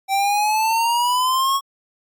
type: exponential sweep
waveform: square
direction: up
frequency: 773 to 1108.7 Hz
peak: -17 dBFS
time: 0.08-1.61 s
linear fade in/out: 50 ms
effects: AAC 64 kbps